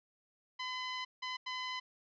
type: tone bursts at uneven times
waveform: 15% pulse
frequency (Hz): 1014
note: B5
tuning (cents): +45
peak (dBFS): -31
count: 3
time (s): 0.59-1.05 / 1.22-1.37 / 1.46-1.8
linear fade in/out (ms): 10
effects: resampled to 16000 Hz